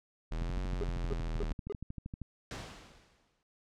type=linear two-way sweep; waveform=square; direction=up then down; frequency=38.89 to 46.25 to 38.89 Hz; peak=-34 dBFS; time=0.31-1.53 s; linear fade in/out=10 ms; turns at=0.59 s
type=click train; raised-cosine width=5 ms; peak=-28 dBFS; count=24; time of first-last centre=0.42-2.217 s; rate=12.8 Hz
type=tone bursts; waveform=triangle; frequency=410 Hz; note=G#4; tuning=22 cents flat; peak=-32 dBFS; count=4; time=0.81-1.724 s; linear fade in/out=0 ms; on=26 ms; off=270 ms
type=noise with exponential decay; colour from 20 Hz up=pink; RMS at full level=-40 dBFS; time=2.51-3.43 s; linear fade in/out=1 ms; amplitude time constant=200 ms
effects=low-pass 6000 Hz 12 dB/octave